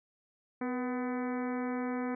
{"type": "harmonic tone with a mistuned harmonic", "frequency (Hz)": 251.5, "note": "B3", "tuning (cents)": 32, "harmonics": [1, 2, 3, 4, 5, 6, 7, 8, 9], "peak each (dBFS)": [-33, -39, -43, -45, -47, -49, -50, -51, -52], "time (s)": [0.61, 2.15], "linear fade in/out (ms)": 5, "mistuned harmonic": 2, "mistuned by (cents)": -52, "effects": []}